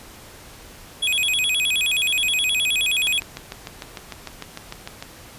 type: tone with vibrato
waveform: square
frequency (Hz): 2900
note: F#7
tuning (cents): -35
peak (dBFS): -19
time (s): 1.02-3.2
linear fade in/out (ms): 10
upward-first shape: square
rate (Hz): 9.5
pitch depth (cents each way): 250
type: click train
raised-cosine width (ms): 0.2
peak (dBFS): -14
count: 14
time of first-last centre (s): 3.07-5.025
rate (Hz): 6.65
effects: pink hiss -43 dBFS RMS until 5.38 s + resampled to 32000 Hz